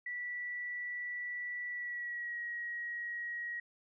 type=tone with pitch glide; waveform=sine; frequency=1957 to 1899.1 Hz; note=B6 to A#6; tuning=-16 to +32 cents; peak=-37 dBFS; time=0.06-3.6 s; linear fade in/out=5 ms; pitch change=-52 cents; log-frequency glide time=1.69-2.39 s; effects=none